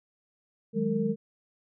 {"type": "tone cluster", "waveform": "sine", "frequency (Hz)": [158.5, 188.6, 209.9, 455.5], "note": ["D#3", "F#3", "G#3", "A#4"], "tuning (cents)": [32, 33, 19, -40], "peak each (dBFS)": [-34, -32, -28, -30], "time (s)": [0.73, 1.16], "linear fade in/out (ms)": 50, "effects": []}